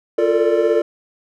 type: chord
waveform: triangle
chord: Bb major seventh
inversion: second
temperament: equal with one note detuned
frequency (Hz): 349.2 / 440 / 456.8 / 587.3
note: F4 / A4 / Bb4 / D5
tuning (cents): 0 / 0 / -35 / 0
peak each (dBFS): -17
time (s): 0.18-0.82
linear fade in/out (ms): 5
effects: none